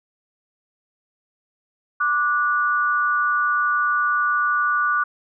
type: tone pair together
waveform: sine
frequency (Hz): 1174.7 / 1461.8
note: D6 / F#6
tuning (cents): 0 / -21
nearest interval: major third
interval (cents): 379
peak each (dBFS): -20 / -20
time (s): 2-5.04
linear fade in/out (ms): 10
effects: none